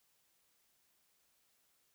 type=silence; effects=white hiss -75 dBFS RMS until 1.94 s